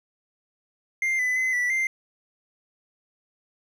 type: tone with pitch steps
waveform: triangle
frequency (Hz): 2099 / 2003 / 2040 / 1964 / 2090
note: C7 / B6 / C7 / B6 / C7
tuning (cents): +5 / +24 / -44 / -10 / -2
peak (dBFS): -20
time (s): 1.02-1.87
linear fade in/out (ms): 2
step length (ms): 170
effects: none